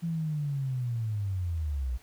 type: linear sweep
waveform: sine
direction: down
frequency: 170 to 58.3 Hz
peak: -28 dBFS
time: 0.02-1.98 s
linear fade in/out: 20 ms
effects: pink hiss -58 dBFS RMS until 2.02 s